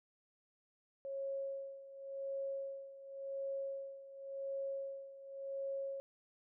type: tone with tremolo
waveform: sine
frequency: 547 Hz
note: C#5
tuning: 23 cents flat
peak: -37 dBFS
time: 1.05-6 s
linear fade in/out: 0 ms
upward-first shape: sine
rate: 0.91 Hz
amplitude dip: 80%
effects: none